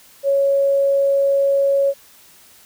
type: tone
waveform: sine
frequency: 554.4 Hz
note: C#5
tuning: in tune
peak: -13 dBFS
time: 0.23-1.94 s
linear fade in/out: 50 ms
effects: white hiss -48 dBFS RMS until 2.65 s